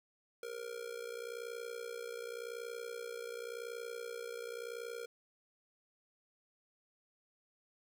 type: tone with amplitude modulation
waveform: square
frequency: 469.8 Hz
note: A#4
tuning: 13 cents sharp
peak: -39 dBFS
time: 0.43-5.06 s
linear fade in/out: 2 ms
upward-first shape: sine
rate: 60.9 Hz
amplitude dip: 80%
effects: none